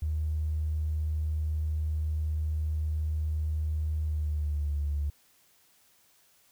triangle tone with pitch glide, 77.3 to 72.54 Hz, D#2 to D2, -11 to -21 cents, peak -23 dBFS, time 0.02-5.1 s, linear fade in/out 5 ms, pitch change -110 cents, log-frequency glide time 4.04-4.74 s, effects tanh soft clip ceiling -25 dBFS + white hiss -64 dBFS RMS until 6.51 s

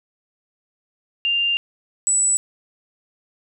sine tone pair in turn, 2794 / 7903 Hz, F7 / B8, 0 / 0 cents, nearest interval octave + tritone, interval 1800 cents, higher second, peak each -17 / -15 dBFS, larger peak second, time 1.25-1.57 / 2.07-2.37 s, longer first, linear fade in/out 0 ms, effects none

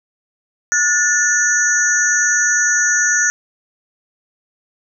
sine tone cluster, 1449 / 1759 / 5950 / 6580 Hz, F#6 / A6 / F#8 / G#8, -37 / -1 / +9 / -17 cents, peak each -18 dBFS, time 0.72-3.3 s, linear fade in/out 0 ms, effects none

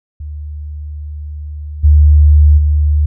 sine tone with level steps, 74.6 Hz, D2, 28 cents sharp, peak -22 / -3 / -8 dBFS, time 0.2-3.06 s, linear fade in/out 5 ms, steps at 1.83 / 2.57 s, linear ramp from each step 20 ms, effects none

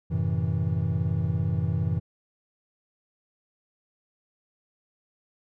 triangle chord, F# half-diminished seventh, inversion none, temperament equal with one note detuned, 92.5 / 110 / 130.81 / 162.36 Hz, F#2 / A2 / C3 / E3, 0 / 0 / 0 / -26 cents, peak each -26 / -28 / -29 / -26 dBFS, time 0.1-2 s, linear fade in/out 20 ms, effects none

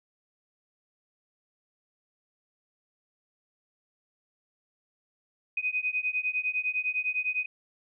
sine beating tone pair, 2496 / 2505.9 Hz, D#7 / D#7, +5 / +12 cents, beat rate 9.9 Hz, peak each -30 dBFS, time 5.57-7.46 s, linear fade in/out 5 ms, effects none

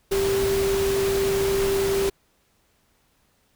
sine tone in noise, 392 Hz, G4, in tune, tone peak -20 dBFS, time 0.11-2.1 s, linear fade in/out 10 ms, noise pink, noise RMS -29 dBFS, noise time 0.11-2.1 s, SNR +6 dB, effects pink hiss -65 dBFS RMS until 3.55 s

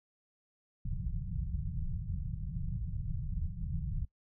pink low-pass noise, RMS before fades -36 dBFS, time 0.85-4.05 s, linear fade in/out 5 ms, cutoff 180 Hz, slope 96 dB/octave, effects noise-tail reverb RT60 0.1 s tail -21 dB re dry

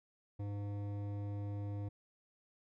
triangle tone with hard clipping, 101.8 Hz, G#2, 34 cents flat, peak -40 dBFS, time 0.39-1.89 s, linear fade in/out 10 ms, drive 17 dB, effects none

